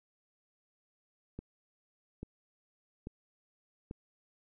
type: click train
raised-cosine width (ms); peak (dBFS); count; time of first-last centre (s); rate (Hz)
3; -28; 4; 1.39-3.911; 1.19
effects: none